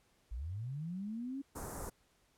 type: linear sweep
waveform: sine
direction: up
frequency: 49.06 to 281.2 Hz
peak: -38 dBFS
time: 0.31-1.42 s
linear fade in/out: 10 ms
type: band-stop noise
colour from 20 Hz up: pink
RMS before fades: -43 dBFS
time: 1.55-1.9 s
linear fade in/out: 10 ms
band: 1400 to 6900 Hz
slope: 24 dB/octave
effects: pink hiss -72 dBFS RMS until 2.37 s + low-pass 12000 Hz 12 dB/octave